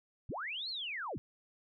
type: linear two-way sweep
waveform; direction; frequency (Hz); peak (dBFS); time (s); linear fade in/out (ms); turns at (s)
sine; up then down; 41.2 to 4392 to 56.8; -37; 0.29-1.18; 0; 0.69
effects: none